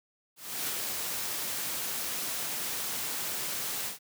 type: noise with ADSR envelope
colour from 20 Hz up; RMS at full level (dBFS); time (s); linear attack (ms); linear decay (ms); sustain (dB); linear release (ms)
white; -32; 0.36-3.99; 310; 43; -2; 130
effects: high-pass 100 Hz 12 dB/octave